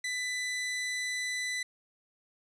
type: tone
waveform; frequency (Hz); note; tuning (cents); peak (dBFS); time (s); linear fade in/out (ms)
sawtooth; 1995; B6; +17; -28; 0.04-1.63; 5
effects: resampled to 22050 Hz